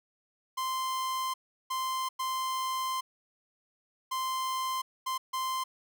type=tone bursts at uneven times; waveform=45% pulse; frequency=1042 Hz; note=C6; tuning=7 cents flat; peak=-30 dBFS; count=6; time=0.57-1.34 / 1.7-2.09 / 2.19-3.01 / 4.11-4.82 / 5.06-5.18 / 5.33-5.64 s; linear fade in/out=10 ms; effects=none